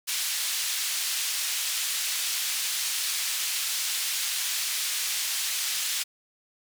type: band-pass noise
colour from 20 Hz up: pink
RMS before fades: -29 dBFS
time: 0.07-6.04 s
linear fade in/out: 20 ms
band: 3000 to 14000 Hz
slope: 12 dB/octave
effects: none